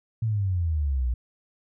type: exponential sweep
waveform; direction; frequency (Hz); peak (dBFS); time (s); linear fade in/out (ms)
sine; down; 115.5 to 58.27; -22; 0.22-1.14; 5
effects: none